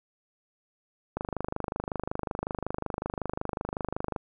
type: click train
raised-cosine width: 1 ms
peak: -16 dBFS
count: 77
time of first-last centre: 1.17-4.162 s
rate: 25.4 Hz
effects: none